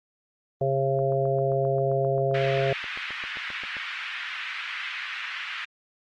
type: harmonic tone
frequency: 135.6 Hz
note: C#3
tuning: 38 cents flat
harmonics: 1 / 3 / 4 / 5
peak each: -27 / -27 / -27 / -27 dBFS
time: 0.61-2.73 s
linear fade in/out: 2 ms
type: click train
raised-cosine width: 1 ms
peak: -28 dBFS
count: 22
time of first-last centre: 0.99-3.768 s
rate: 7.56 Hz
type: band-pass noise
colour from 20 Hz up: white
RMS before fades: -34 dBFS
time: 2.34-5.65 s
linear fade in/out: 5 ms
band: 1400 to 2700 Hz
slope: 24 dB/octave
effects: Opus 24 kbps